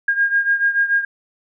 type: beating tone pair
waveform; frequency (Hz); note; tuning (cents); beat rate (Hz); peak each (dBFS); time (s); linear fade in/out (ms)
sine; 1619 / 1625.9; G#6 / G#6; -45 / -37; 6.9; -16 / -20; 0.08-1.05; 5
effects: none